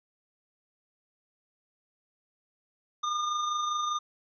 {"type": "tone with amplitude modulation", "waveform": "square", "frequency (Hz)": 1212, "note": "D#6", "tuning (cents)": -46, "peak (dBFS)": -27, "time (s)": [3.03, 3.99], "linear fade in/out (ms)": 10, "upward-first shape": "sine", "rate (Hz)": 25, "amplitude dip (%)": 35, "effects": ["resampled to 16000 Hz"]}